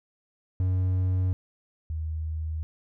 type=tone pair in turn; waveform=triangle / sine; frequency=92.5 / 78.87 Hz; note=F#2 / D#2; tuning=0 / +24 cents; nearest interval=minor third; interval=276 cents; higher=first; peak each=-20 / -28 dBFS; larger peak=first; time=0.6-1.33 / 1.9-2.63 s; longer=neither; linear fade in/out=0 ms; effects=none